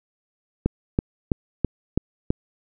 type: click train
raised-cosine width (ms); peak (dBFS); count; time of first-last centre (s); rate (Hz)
3; -6; 6; 0.66-2.305; 3.04
effects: none